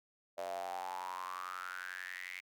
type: tone with high-pass filter sweep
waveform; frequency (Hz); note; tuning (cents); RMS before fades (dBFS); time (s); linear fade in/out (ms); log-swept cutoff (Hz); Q
square; 45.57; F#1; -26; -43; 0.37-2.41; 20; 610 to 2200; 8.8
effects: none